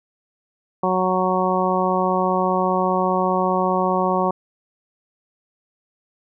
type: harmonic tone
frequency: 185 Hz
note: F#3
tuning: in tune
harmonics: 1 / 2 / 3 / 4 / 5 / 6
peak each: -24 / -24 / -24 / -24 / -24 / -24 dBFS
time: 0.83-4.31 s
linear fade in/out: 5 ms
effects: none